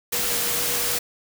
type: tone in noise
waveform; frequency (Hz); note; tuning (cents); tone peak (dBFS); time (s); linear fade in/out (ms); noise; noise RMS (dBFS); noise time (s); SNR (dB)
sine; 480; B4; -49; -35; 0.12-0.99; 10; white; -24; 0.12-0.99; -14
effects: none